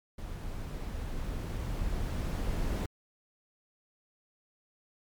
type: noise with level ramp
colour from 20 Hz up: brown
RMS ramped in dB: -39 to -30 dBFS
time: 0.18-2.86 s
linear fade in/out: 5 ms
effects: MP3 96 kbps